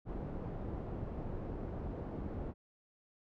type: low-pass noise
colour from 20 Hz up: pink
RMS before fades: -41 dBFS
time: 0.05-2.54 s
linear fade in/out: 50 ms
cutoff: 590 Hz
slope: 12 dB/octave
effects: none